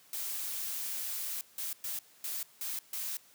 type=noise bursts at uneven times; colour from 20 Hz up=blue; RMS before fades=-37 dBFS; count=6; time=0.13-1.41 / 1.58-1.73 / 1.84-1.99 / 2.24-2.43 / 2.61-2.79 / 2.93-3.17 s; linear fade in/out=2 ms; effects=white hiss -61 dBFS RMS until 3.34 s + high-pass 100 Hz 12 dB/octave